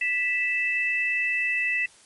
sine tone pair together, 1975.5 / 2637 Hz, B6 / E7, 0 / 0 cents, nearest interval perfect fourth, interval 500 cents, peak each -25 dBFS, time 0.01-1.86 s, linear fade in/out 5 ms, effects white hiss -54 dBFS RMS until 2.05 s + MP3 48 kbps

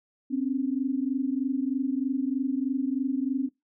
sine tone pair together, 258.4 / 281.6 Hz, C4 / C#4, -21 / +27 cents, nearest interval minor second, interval 148 cents, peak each -27 / -28 dBFS, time 0.3-3.49 s, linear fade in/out 20 ms, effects noise-tail reverb RT60 0.2 s tail -22 dB re dry

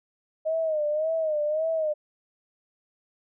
sine tone with vibrato, 622 Hz, D#5, 1 cent flat, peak -23 dBFS, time 0.45-1.94 s, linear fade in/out 20 ms, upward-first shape sine, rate 1.8 Hz, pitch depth 82 cents each way, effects none

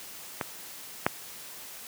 clicks, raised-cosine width 0.5 ms, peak -13 / -6 dBFS, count 2, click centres 0.412 / 1.065 s, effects white hiss -44 dBFS RMS until 1.87 s + high-pass 100 Hz 12 dB/octave

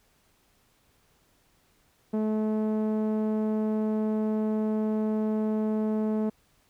sawtooth tone with low-pass filter, 215.9 Hz, A3, 33 cents flat, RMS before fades -27 dBFS, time 2.13-6.3 s, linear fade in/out 10 ms, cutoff 590 Hz, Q 0.8, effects pink hiss -66 dBFS RMS until 6.69 s

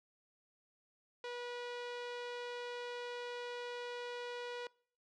sawtooth tone with low-pass filter, 485.6 Hz, B4, 29 cents flat, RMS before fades -44 dBFS, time 1.24-4.67 s, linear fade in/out 2 ms, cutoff 4000 Hz, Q 1.2, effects noise-tail reverb RT60 0.5 s tail -24 dB re dry

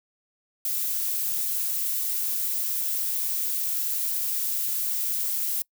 violet noise with amplitude modulation, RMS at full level -26 dBFS, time 0.65-5.62 s, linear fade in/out 2 ms, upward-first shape sine, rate 242 Hz, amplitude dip 25%, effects noise-tail reverb RT60 0.1 s tail -25 dB re dry

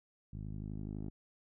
10% pulse tone with low-pass filter sweep, 51.91 Hz, G#1, in tune, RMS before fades -42 dBFS, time 0.33-1.1 s, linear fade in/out 5 ms, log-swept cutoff 150 to 360 Hz, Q 0.96, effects none

